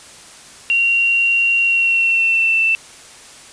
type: tone with pitch glide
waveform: sine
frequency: 2755 to 2669 Hz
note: F7 to E7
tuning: -24 to +21 cents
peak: -12 dBFS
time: 0.7-2.75 s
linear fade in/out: 0 ms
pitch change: -55 cents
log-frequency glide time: 1.6-2.63 s
effects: white hiss -40 dBFS RMS until 3.52 s + resampled to 22050 Hz